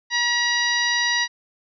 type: harmonic tone with a mistuned harmonic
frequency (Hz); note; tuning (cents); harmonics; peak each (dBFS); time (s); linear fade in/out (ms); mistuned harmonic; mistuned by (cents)
959; A#5; +49; 1 / 2 / 3 / 4 / 5 / 6; -29 / -21 / -31 / -26 / -28 / -29; 0.1-1.28; 50; 3; -16
effects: none